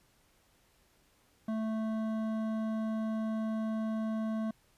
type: tone with hard clipping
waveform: sine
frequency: 220 Hz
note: A3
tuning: in tune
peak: -33 dBFS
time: 1.48-4.51 s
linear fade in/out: 5 ms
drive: 11 dB
effects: pink hiss -68 dBFS RMS until 4.77 s + resampled to 32000 Hz